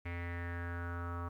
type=tone with low-pass filter sweep; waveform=square; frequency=86.4 Hz; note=F2; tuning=18 cents flat; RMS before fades=-40 dBFS; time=0.05-1.29 s; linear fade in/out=10 ms; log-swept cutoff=2200 to 1200 Hz; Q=6.3; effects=12-bit